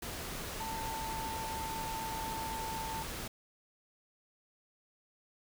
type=tone in noise; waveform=sine; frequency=892 Hz; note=A5; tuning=23 cents sharp; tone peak=-38 dBFS; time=0.6-3.03 s; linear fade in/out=5 ms; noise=pink; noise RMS=-41 dBFS; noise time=0.02-3.28 s; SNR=0 dB; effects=none